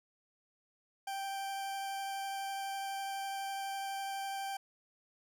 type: tone with vibrato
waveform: 40% pulse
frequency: 784 Hz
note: G5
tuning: in tune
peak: -36 dBFS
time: 1.07-4.57 s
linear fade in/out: 5 ms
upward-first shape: triangle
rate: 12 Hz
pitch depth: 8 cents each way
effects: none